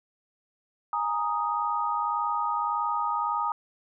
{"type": "chord", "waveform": "sine", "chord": "Ab suspended second", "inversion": "none", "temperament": "equal", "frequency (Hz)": [830.6, 932.3, 1244.5], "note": ["Ab5", "Bb5", "Eb6"], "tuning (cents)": [0, 0, 0], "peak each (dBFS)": [-32, -29, -28], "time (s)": [0.93, 3.52], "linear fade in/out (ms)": 2, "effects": []}